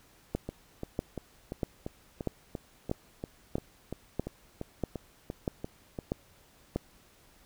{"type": "two click trains", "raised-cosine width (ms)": 2, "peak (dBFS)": [-22, -16], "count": [17, 11], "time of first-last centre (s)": [[0.49, 5.988], [0.35, 6.76]], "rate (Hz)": [2.91, 1.56], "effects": ["pink hiss -61 dBFS RMS until 7.45 s"]}